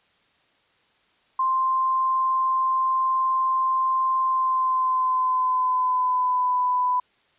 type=tone with pitch glide; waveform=sine; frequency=1046.5 to 997.5 Hz; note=C6 to B5; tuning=0 to +17 cents; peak=-19 dBFS; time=1.39-7 s; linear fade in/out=5 ms; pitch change=-83 cents; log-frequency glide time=4.22-6.58 s; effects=white hiss -63 dBFS RMS until 7.38 s + resampled to 8000 Hz